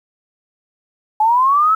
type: linear sweep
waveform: sine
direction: up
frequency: 843 to 1318.5 Hz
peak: -10 dBFS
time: 1.2-1.75 s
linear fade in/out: 5 ms
effects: 8-bit